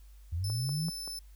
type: linear sweep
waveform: sine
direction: up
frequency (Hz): 77.78 to 170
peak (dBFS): -30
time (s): 0.32-0.9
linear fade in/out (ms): 10
type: tone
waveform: sawtooth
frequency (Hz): 5274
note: E8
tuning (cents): 0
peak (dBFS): -35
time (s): 0.44-1.19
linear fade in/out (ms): 2
type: click train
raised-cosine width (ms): 1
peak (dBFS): -32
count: 4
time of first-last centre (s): 0.5-1.077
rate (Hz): 5.2
effects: added 50 Hz sine -50 dBFS peak until 1.35 s + white hiss -67 dBFS RMS until 1.35 s